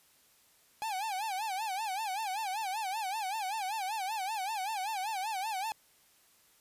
45% pulse tone with vibrato, 816 Hz, G#5, 31 cents flat, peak -33 dBFS, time 0.82-5.72 s, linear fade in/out 0 ms, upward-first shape sine, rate 5.2 Hz, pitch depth 170 cents each way, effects white hiss -65 dBFS RMS until 6.6 s + resampled to 32000 Hz

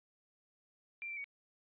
sine tone with pitch steps, 2364 / 2343 / 2244 Hz, D7 / D7 / C#7, +11 / -5 / +21 cents, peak -40 dBFS, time 1.02-1.242 s, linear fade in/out 0 ms, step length 74 ms, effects resampled to 8000 Hz

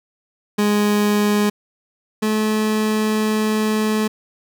30% pulse tone pair in turn, 207.7 / 215.6 Hz, G#3 / A3, 0 / -35 cents, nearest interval minor second, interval 65 cents, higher second, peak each -12 / -14 dBFS, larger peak first, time 0.58-1.5 / 2.22-4.08 s, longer second, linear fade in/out 10 ms, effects none

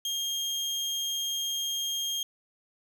30% pulse tone, 3223 Hz, G7, 47 cents sharp, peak -26 dBFS, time 0.05-2.23 s, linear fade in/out 2 ms, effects none

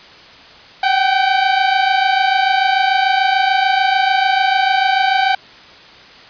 sawtooth tone pair together, 757.2 / 784 Hz, F#5 / G5, +40 / 0 cents, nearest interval minor second, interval 60 cents, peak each -11 dBFS, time 0.83-5.35 s, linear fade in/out 5 ms, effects white hiss -40 dBFS RMS until 6.29 s + resampled to 11025 Hz

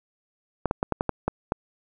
clicks, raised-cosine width 1 ms, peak -9 dBFS, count 8, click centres 0.657 / 0.711 / 0.829 / 0.923 / 1.009 / 1.093 / 1.28 / 1.521 s, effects none

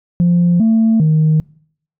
sine tone with pitch steps, 174.1 / 223.7 / 155.9 Hz, F3 / A3 / D#3, -5 / +29 / +4 cents, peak -7 dBFS, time 0.2-1.4 s, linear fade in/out 0 ms, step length 400 ms, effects noise-tail reverb RT60 0.6 s tail -25 dB re dry + tanh soft clip ceiling -6 dBFS

